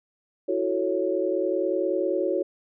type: chord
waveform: sine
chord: F# minor seventh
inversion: third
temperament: equal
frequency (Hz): 329.6 / 370 / 440 / 554.4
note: E4 / F#4 / A4 / C#5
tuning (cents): 0 / 0 / 0 / 0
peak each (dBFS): -29 / -26 / -31 / -27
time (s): 0.48-2.43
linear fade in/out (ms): 10
effects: none